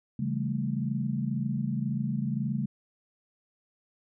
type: chord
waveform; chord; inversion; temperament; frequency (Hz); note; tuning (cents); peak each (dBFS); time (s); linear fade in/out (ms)
sine; A dominant seventh; first; just; 137.5 / 165 / 198 / 220; C#3 / E3 / G3 / A3; -14 / +2 / +18 / 0; -31 / -37 / -33 / -32; 0.19-2.66; 5
effects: none